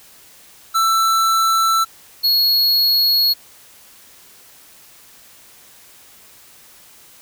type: tone pair in turn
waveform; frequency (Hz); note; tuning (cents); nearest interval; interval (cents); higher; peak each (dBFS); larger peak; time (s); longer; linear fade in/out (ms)
square; 1331 / 4329; E6 / C#8; +16 / -42; octave + minor sixth; 2042; second; -14 / -13; second; 0.74-1.85 / 2.23-3.34; neither; 20
effects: white hiss -46 dBFS RMS until 7.21 s